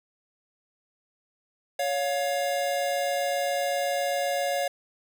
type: tone pair together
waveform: square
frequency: 560 / 707.6 Hz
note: C#5 / F5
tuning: +18 / +23 cents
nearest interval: major third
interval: 405 cents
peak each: -28 / -29 dBFS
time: 1.79-4.68 s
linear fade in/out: 5 ms
effects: none